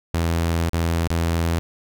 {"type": "tone with dropouts", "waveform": "sawtooth", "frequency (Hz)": 83.5, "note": "E2", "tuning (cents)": 23, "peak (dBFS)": -15, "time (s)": [0.14, 1.59], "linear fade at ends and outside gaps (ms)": 0, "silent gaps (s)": [[0.694, 0.733], [1.075, 1.104]], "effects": []}